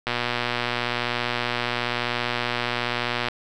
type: click train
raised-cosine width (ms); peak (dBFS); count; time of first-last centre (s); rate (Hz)
0.3; -8; 390; 0.07-3.285; 121
effects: none